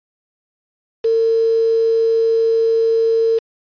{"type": "tone with quantisation", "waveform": "sine", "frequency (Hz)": 453.4, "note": "A#4", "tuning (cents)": -48, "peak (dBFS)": -12, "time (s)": [1.04, 3.39], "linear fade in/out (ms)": 10, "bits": 5, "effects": ["resampled to 11025 Hz"]}